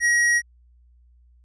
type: tone with hard clipping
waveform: sine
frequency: 1900 Hz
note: A#6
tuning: 33 cents sharp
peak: -18 dBFS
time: 0-0.42 s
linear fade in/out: 50 ms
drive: 13 dB
effects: added 60 Hz sine -52 dBFS peak until 1.44 s + resampled to 22050 Hz